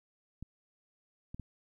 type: clicks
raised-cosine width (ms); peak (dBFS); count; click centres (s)
5; -30; 3; 0.426 / 1.345 / 1.397
effects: 12-bit